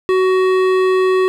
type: tone with hard clipping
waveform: sine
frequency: 373.8 Hz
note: F#4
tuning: 18 cents sharp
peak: -13 dBFS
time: 0.09-1.28 s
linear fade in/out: 0 ms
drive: 14 dB
effects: none